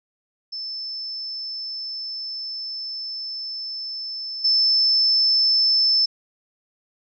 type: tone with level steps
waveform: sine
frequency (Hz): 5274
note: E8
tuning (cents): 0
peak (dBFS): -28 / -15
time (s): 0.52-6.06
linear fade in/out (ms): 10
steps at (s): 4.44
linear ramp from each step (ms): 10
effects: none